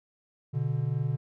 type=tone pair together; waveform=triangle; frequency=122.6 / 145.39 Hz; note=B2 / D3; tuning=-12 / -17 cents; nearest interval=minor third; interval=295 cents; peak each=-27 dBFS; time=0.53-1.17 s; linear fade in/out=20 ms; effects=none